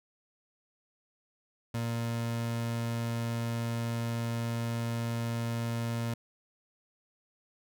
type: tone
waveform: 30% pulse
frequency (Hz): 116.54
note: A#2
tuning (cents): 0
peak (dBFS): -28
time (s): 1.74-6.14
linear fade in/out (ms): 5
effects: none